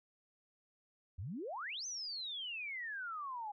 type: exponential two-way sweep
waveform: sine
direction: up then down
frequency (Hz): 77.4 to 6280 to 807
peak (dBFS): -40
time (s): 1.18-3.52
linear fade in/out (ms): 10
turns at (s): 1.86
effects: none